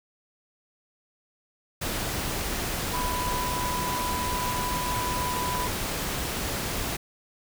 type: tone in noise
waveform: sine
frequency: 991 Hz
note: B5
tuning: 6 cents sharp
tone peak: -29 dBFS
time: 2.93-5.68 s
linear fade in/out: 10 ms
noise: pink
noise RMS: -30 dBFS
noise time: 1.81-6.97 s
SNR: -2 dB
effects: none